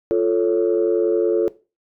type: chord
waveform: sine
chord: F augmented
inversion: none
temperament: equal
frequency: 349.2 / 440 / 554.4 Hz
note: F4 / A4 / C#5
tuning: 0 / 0 / 0 cents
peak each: -18 / -17 / -23 dBFS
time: 0.11-1.48 s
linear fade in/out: 0 ms
effects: noise-tail reverb RT60 0.3 s tail -18 dB re dry + tanh soft clip ceiling -8 dBFS